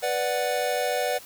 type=chord; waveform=square; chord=B minor; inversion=none; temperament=equal; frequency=493.9 / 587.3 / 740 Hz; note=B4 / D5 / F#5; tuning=0 / 0 / 0 cents; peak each=-29 dBFS; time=0.02-1.19 s; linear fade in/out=20 ms; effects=white hiss -46 dBFS RMS until 1.25 s